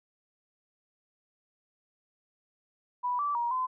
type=tone with pitch steps; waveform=sine; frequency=985 / 1161 / 948 / 1023 Hz; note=B5 / D6 / A#5 / C6; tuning=-5 / -20 / +29 / -39 cents; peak=-27 dBFS; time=3.03-3.67 s; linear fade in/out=20 ms; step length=160 ms; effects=none